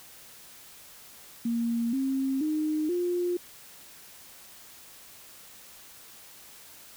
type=tone with pitch steps; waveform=sine; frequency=233.1 / 267.8 / 307.6 / 353.3 Hz; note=A#3 / C4 / D#4 / F4; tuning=0 / +40 / -20 / +20 cents; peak=-25 dBFS; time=1.45-3.37 s; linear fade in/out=5 ms; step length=480 ms; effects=white hiss -50 dBFS RMS until 6.96 s